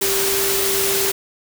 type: tone in noise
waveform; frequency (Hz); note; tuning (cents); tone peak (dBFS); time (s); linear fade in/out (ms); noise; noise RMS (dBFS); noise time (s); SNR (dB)
sine; 392; G4; 0; -22; 0.01-1.12; 10; white; -20; 0.01-1.12; -5
effects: none